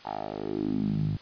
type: tone with band-pass filter sweep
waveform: 10% pulse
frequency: 52 Hz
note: G#1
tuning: 3 cents sharp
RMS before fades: -30 dBFS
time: 0.05-1.17 s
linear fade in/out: 5 ms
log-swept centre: 880 to 120 Hz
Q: 3.9
effects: white hiss -50 dBFS RMS until 1.21 s + resampled to 11025 Hz